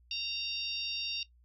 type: harmonic tone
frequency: 925 Hz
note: A#5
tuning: 14 cents flat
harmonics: 3 / 4 / 5 / 6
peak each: -36 / -38 / -40 / -42 dBFS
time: 0.11-1.23 s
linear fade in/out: 2 ms
effects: noise-tail reverb RT60 0.1 s tail -17 dB re dry + added 60 Hz sine -60 dBFS peak until 1.44 s